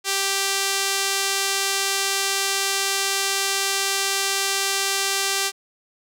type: tone with band-pass filter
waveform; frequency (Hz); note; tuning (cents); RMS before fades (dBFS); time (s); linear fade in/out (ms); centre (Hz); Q
sawtooth; 392; G4; 0; -23; 0.04-5.52; 50; 6400; 0.7
effects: none